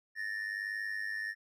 triangle ring-modulated tone, 1802 Hz, A6, 41 cents sharp, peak -30 dBFS, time 0.15-1.35 s, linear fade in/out 50 ms, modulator 50.6 Hz, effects none

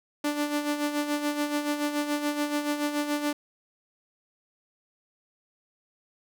sawtooth tone with tremolo, 293.9 Hz, D4, 1 cent sharp, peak -20 dBFS, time 0.24-3.33 s, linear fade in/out 5 ms, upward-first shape sine, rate 7 Hz, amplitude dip 60%, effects none

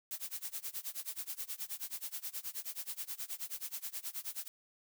blue noise with tremolo, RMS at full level -39 dBFS, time 0.11-4.48 s, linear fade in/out 0 ms, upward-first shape sine, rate 9.4 Hz, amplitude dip 95%, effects none

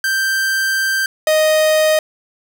45% pulse tone pair in turn, 1568 / 622.3 Hz, G6 / D#5, 0 / 0 cents, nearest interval octave + major third, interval 1600 cents, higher first, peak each -15 / -11 dBFS, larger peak second, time 0.04-1.06 / 1.27-1.99 s, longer first, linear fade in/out 2 ms, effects none

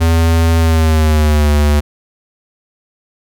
square tone with pitch glide, 82.41 to 73.84 Hz, E2 to D2, 0 to +10 cents, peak -9 dBFS, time 0-1.81 s, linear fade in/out 20 ms, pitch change -190 cents, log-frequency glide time 0.58-1.5 s, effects none

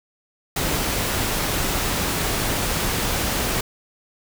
pink noise, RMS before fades -23 dBFS, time 0.56-3.61 s, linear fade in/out 5 ms, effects none

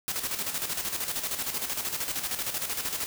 white noise with tremolo, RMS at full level -30 dBFS, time 0.08-3.06 s, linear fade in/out 0 ms, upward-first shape square, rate 13 Hz, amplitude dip 55%, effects none

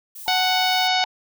violet noise, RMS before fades -37 dBFS, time 0.15-0.88 s, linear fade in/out 10 ms
sine tone with tremolo, 880 Hz, A5, in tune, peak -30 dBFS, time 0.26-1.05 s, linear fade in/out 5 ms, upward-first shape sine, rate 3.9 Hz, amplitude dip 40%
harmonic tone, 741 Hz, F#5, 2 cents sharp, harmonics 1 / 2 / 3 / 4 / 5 / 6 / 7 / 8 / 9, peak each -21 / -28 / -26 / -27 / -25 / -28 / -30 / -39 / -42 dBFS, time 0.28-1.04 s, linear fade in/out 0 ms
effects none

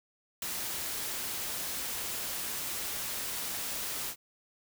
white noise with ADSR envelope, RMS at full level -33 dBFS, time 0.42-4.16 s, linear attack 4 ms, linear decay 8 ms, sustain -3 dB, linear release 74 ms, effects none

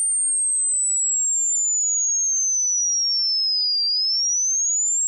sine linear two-way sweep, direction down then up, 8860 to 4699 to 7620 Hz, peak -18 dBFS, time 0-5.07 s, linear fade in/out 0 ms, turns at 3.86 s, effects none

